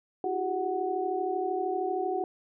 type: tone cluster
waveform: sine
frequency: 330.6 / 370.7 / 403.6 / 742 Hz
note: E4 / F#4 / G#4 / F#5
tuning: +5 / +3 / -49 / +5 cents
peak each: -37 / -31 / -35 / -31 dBFS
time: 0.24-2.24 s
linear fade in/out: 2 ms
effects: none